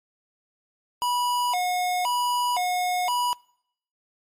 square tone with vibrato, 841 Hz, G#5, 22 cents sharp, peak -23 dBFS, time 1.02-3.33 s, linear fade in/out 0 ms, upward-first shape square, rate 0.97 Hz, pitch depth 260 cents each way, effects noise-tail reverb RT60 0.7 s tail -25 dB re dry + MP3 64 kbps

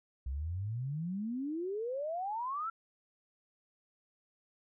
sine exponential sweep, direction up, 62.5 to 1371 Hz, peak -34 dBFS, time 0.26-2.7 s, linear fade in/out 5 ms, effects none

